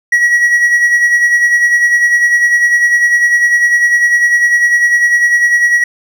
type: tone with tremolo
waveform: triangle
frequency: 1918 Hz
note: A#6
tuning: 49 cents sharp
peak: -3 dBFS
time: 0.12-5.84 s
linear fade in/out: 5 ms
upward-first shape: sine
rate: 10 Hz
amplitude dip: 50%
effects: none